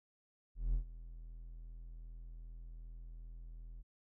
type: tone with ADSR envelope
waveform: triangle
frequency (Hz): 41.29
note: E1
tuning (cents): +4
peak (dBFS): -27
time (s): 0.55-3.83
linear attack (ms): 190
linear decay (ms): 98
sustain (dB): -18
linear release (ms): 24
effects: none